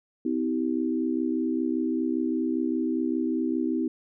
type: tone cluster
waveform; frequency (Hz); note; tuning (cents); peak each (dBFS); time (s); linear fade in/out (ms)
sine; 255.6 / 320.7 / 387.9; C4 / E4 / G4; -40 / -48 / -18; -27 / -27 / -33; 0.25-3.88; 5
effects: none